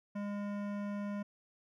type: tone with hard clipping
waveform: sine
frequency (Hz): 203.8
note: G#3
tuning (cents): -32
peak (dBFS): -38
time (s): 0.15-1.23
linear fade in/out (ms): 10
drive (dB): 16
effects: none